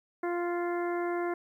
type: harmonic tone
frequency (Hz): 348.4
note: F4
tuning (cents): -4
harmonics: 1 / 2 / 3 / 4 / 5 / 6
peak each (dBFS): -30 / -36 / -40 / -42 / -44 / -46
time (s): 0.23-1.34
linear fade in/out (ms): 5
effects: 11-bit